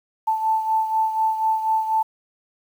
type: beating tone pair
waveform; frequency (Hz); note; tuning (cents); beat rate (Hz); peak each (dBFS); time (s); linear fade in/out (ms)
sine; 880 / 884.1; A5 / A5; 0 / +8; 4.1; -19 / -26; 0.27-2.03; 10
effects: 8-bit